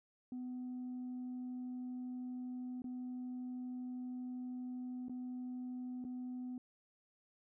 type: tone with dropouts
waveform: sine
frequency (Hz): 250.7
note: B3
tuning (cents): +26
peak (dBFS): -39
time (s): 0.32-6.58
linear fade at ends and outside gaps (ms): 2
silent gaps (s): 2.82-2.842 / 5.084-5.095 / 6.042-6.049
effects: tanh soft clip ceiling -39 dBFS